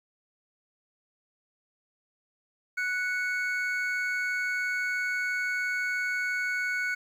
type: tone pair together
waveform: triangle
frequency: 1480 / 2217 Hz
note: F#6 / C#7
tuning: 0 / 0 cents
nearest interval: perfect fifth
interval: 700 cents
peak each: -27 / -30 dBFS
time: 2.77-6.95 s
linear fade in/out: 10 ms
effects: 10-bit